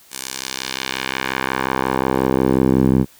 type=tone with band-pass filter sweep; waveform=10% pulse; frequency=65.6 Hz; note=C2; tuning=5 cents sharp; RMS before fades=-19 dBFS; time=0.1-3.06 s; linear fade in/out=50 ms; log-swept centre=9300 to 190 Hz; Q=0.96; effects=white hiss -49 dBFS RMS until 3.19 s